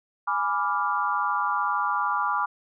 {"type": "chord", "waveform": "sine", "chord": "G# diminished seventh", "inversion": "none", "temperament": "equal", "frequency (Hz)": [830.6, 987.8, 1174.7, 1396.9], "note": ["G#5", "B5", "D6", "F6"], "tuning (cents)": [0, 0, 0, 0], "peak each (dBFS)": [-30, -28, -26, -30], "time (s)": [0.27, 2.46], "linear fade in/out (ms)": 10, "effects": []}